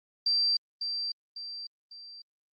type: tone with echo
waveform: sine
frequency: 4699 Hz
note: D8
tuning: in tune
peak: -23 dBFS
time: 0.26-0.57 s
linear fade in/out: 5 ms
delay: 550 ms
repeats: 3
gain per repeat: -7 dB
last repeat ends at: 2.22 s
effects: Opus 24 kbps